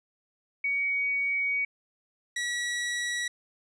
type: tone pair in turn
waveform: sine / sawtooth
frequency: 2249 / 1930.1 Hz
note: C#7 / B6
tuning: +24 / -40 cents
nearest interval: minor third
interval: 264 cents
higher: first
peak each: -25 dBFS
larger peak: neither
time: 0.64-1.65 / 2.36-3.28 s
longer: first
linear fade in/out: 5 ms
effects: resampled to 22050 Hz

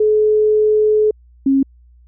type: tone pair in turn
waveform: sine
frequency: 427.5 / 271.4 Hz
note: A4 / C#4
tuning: -50 / -36 cents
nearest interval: minor sixth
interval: 786 cents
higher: first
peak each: -10 dBFS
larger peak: neither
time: 0-1.11 / 1.46-1.63 s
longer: first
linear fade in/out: 5 ms
effects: added 60 Hz sine -44 dBFS peak until 2.07 s

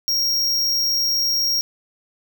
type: tone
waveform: square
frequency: 5588 Hz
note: F8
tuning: in tune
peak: -18 dBFS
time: 0.08-1.61 s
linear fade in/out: 0 ms
effects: none

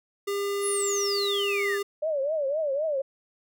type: tone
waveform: square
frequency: 401.8 Hz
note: G4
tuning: 43 cents sharp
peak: -27 dBFS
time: 0.27-1.83 s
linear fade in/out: 10 ms
type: exponential sweep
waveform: sine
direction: down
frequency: 11175 to 1657 Hz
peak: -27 dBFS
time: 0.61-1.79 s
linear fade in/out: 50 ms
type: tone with vibrato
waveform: sine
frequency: 587.3 Hz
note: D5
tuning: in tune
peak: -24 dBFS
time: 2.02-3.02 s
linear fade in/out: 10 ms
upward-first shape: triangle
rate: 3.9 Hz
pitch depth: 190 cents each way
effects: none

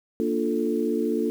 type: chord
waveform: sine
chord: Bb major seventh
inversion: none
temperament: equal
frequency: 233.1 / 293.7 / 349.2 / 440 Hz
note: Bb3 / D4 / F4 / A4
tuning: 0 / 0 / 0 / 0 cents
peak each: -27 / -28 / -28 / -27 dBFS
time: 0.2-1.3 s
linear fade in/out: 0 ms
effects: 8-bit

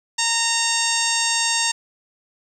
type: harmonic tone with a mistuned harmonic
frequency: 921 Hz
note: A#5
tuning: 21 cents flat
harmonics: 1 / 2 / 3 / 4 / 5 / 6 / 7 / 8 / 9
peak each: -27 / -27 / -27 / -27 / -27 / -27 / -27 / -27 / -27 dBFS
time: 0.18-1.72 s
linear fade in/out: 10 ms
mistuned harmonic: 9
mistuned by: +30 cents
effects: 8-bit

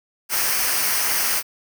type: noise with comb filter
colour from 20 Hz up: white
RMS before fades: -21 dBFS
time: 0.29-1.43 s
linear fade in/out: 50 ms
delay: 0.27 ms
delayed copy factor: -0.6
effects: none

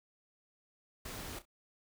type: noise with echo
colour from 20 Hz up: pink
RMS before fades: -44 dBFS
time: 1.05-1.39 s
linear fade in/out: 5 ms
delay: 32 ms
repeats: 2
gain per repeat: -13 dB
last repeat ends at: 1.454 s
effects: none

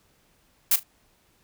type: noise with echo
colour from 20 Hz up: blue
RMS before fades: -19 dBFS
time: 0.71-0.76 s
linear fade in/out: 5 ms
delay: 37 ms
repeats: 2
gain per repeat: -15 dB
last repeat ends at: 0.834 s
effects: pink hiss -64 dBFS RMS until 1.43 s

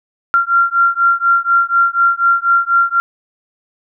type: beating tone pair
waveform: sine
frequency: 1377 / 1381.1 Hz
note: F6 / F6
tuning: -25 / -20 cents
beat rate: 4.1 Hz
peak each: -13 dBFS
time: 0.34-3 s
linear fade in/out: 0 ms
effects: none

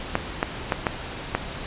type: clicks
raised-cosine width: 0.5 ms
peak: -5 dBFS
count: 5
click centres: 0.154 / 0.429 / 0.722 / 0.868 / 1.35 s
effects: pink hiss -34 dBFS RMS until 1.66 s + resampled to 8000 Hz

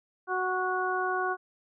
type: harmonic tone with a mistuned harmonic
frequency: 370 Hz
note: F#4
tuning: in tune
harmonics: 1 / 2 / 3 / 4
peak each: -32 / -32 / -32 / -32 dBFS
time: 0.27-1.37 s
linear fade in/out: 50 ms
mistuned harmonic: 4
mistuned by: -16 cents
effects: none

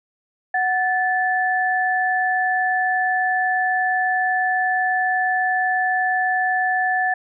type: tone pair together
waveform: sine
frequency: 740 / 1745.9 Hz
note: F#5 / A6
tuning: 0 / -14 cents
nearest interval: octave + minor third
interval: 1486 cents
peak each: -20 dBFS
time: 0.54-7.14 s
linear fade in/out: 5 ms
effects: none

